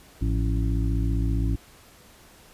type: harmonic tone with a mistuned harmonic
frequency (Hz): 55.2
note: A1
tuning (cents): +6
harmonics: 1 / 2 / 3 / 5 / 6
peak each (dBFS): -23 / -27 / -33 / -32 / -37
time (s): 0.21-1.56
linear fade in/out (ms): 10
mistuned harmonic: 3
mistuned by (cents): +110
effects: pink hiss -52 dBFS RMS until 2.53 s + resampled to 32000 Hz